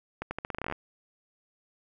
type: accelerating click train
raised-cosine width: 0.5 ms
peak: -18 dBFS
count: 14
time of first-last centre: 0.22-0.724 s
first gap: 90 ms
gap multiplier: 0.84
effects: none

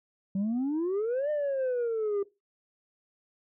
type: exponential two-way sweep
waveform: sine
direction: up then down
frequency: 187.8 to 608 to 394.4 Hz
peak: -24 dBFS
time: 0.35-2.23 s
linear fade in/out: 5 ms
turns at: 1.3 s
effects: noise-tail reverb RT60 0.2 s tail -17 dB re dry + tanh soft clip ceiling -25 dBFS

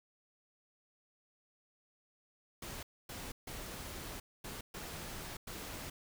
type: noise bursts at uneven times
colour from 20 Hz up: pink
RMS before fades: -45 dBFS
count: 6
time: 2.62-2.83 / 3.09-3.32 / 3.47-4.2 / 4.44-4.61 / 4.74-5.37 / 5.47-5.9 s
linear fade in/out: 5 ms
effects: none

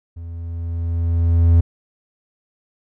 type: tone with level ramp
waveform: triangle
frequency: 84.2 Hz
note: E2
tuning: 37 cents sharp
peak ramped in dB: -28 to -6 dBFS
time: 0.16-1.61 s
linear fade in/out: 10 ms
effects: none

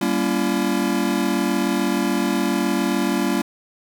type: chord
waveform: square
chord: G diminished seventh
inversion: none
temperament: just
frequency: 196 / 235.2 / 282.2 / 338.7 Hz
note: G3 / Bb3 / Db4 / Fb4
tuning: 0 / +16 / +31 / +47 cents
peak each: -25 dBFS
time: 0.01-3.42 s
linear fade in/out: 5 ms
effects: none

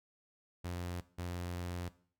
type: tone bursts at uneven times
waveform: sawtooth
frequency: 88.2 Hz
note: F2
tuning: 18 cents sharp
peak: -34 dBFS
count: 2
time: 0.64-1.01 / 1.18-1.89 s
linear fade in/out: 10 ms
effects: noise-tail reverb RT60 0.5 s tail -18 dB re dry

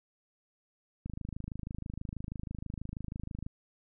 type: click train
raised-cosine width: 5 ms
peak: -26 dBFS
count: 64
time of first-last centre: 1.06-3.465 s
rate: 26.2 Hz
effects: none

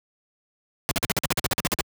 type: noise bursts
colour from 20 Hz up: pink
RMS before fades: -22 dBFS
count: 14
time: 0.89-1.809 s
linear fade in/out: 0 ms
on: 22 ms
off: 47 ms
effects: high-pass 80 Hz 12 dB/octave

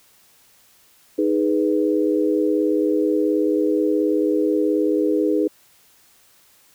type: chord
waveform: sine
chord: G# minor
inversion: second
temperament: equal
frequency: 311.1 / 415.3 / 493.9 Hz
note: D#4 / G#4 / B4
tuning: 0 / 0 / 0 cents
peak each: -19 / -21 / -23 dBFS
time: 1.18-5.48 s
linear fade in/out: 10 ms
effects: white hiss -55 dBFS RMS until 6.74 s

